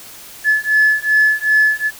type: beating tone pair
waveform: sine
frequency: 1721 / 1723.6 Hz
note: A6 / A6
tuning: -39 / -36 cents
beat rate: 2.6 Hz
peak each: -13 dBFS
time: 0.44-1.91 s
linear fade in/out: 50 ms
effects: tanh soft clip ceiling -5 dBFS + white hiss -37 dBFS RMS until 1.99 s